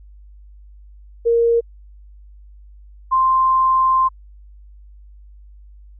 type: tone pair in turn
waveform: sine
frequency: 466.2 / 1046.6 Hz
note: A#4 / C6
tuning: 0 / 0 cents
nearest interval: octave + major second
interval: 1400 cents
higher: second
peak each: -12 dBFS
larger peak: neither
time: 1.25-1.61 / 3.11-4.09 s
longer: second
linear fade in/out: 20 ms
effects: added 50 Hz sine -40 dBFS peak until 5.99 s